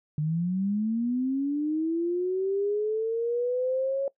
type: linear sweep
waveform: sine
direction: up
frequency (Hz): 147.6 to 554.4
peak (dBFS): -24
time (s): 0.18-4.08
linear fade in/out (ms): 2
effects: noise-tail reverb RT60 0.1 s tail -20 dB re dry